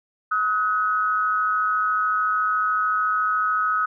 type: tone pair together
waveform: sine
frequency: 1273.8 / 1480 Hz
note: D#6 / F#6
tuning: +40 / 0 cents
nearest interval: minor third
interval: 260 cents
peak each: -20 / -25 dBFS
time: 0.31-3.86 s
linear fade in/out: 10 ms
effects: none